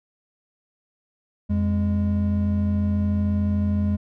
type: tone pair together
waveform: triangle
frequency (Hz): 86.44 / 205.6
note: F2 / G#3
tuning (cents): -17 / -17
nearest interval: octave + minor third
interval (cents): 1500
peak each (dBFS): -20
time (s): 1.49-3.97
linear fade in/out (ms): 20
effects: none